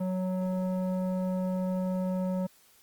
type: tone with low-pass filter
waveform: square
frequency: 185.1 Hz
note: F#3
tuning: 1 cent sharp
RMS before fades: -30 dBFS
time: 0-2.47 s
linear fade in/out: 10 ms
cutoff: 700 Hz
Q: 1.5
effects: white hiss -61 dBFS RMS until 2.82 s + Opus 32 kbps